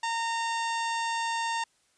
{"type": "harmonic tone with a mistuned harmonic", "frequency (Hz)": 919, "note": "A#5", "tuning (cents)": -25, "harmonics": [1, 2, 3, 4, 5, 6, 7, 8, 9], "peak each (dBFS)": [-29, -35, -39, -41, -43, -45, -46, -47, -48], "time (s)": [0.03, 1.64], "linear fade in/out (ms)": 5, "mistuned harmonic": 4, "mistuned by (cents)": -32, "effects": ["white hiss -68 dBFS RMS until 1.97 s", "resampled to 22050 Hz"]}